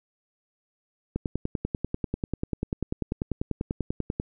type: click train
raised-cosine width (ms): 3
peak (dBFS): -14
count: 32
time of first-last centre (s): 1.16-4.199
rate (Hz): 10.2
effects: none